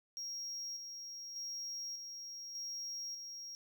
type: tone with tremolo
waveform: triangle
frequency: 5600 Hz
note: F8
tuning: 4 cents sharp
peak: -39 dBFS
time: 0.17-3.55 s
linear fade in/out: 0 ms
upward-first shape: square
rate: 0.84 Hz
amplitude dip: 40%
effects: none